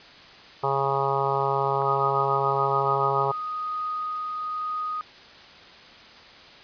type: harmonic tone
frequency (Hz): 137.5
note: C#3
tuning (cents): -14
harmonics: 1 / 3 / 4 / 5 / 6 / 7 / 8 / 9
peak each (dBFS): -32 / -28 / -32 / -32 / -28 / -29 / -31 / -30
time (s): 0.63-3.32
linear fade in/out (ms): 10
type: tone with tremolo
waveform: sine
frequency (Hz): 1244.5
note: D#6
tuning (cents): 0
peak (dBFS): -26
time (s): 1.82-5.01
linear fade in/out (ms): 0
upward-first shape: triangle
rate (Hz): 1.1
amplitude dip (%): 25
effects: white hiss -47 dBFS RMS until 6.63 s + resampled to 11025 Hz